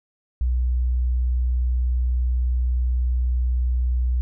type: tone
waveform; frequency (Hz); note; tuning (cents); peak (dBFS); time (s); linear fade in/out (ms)
sine; 61.74; B1; 0; -18; 0.41-4.21; 0
effects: none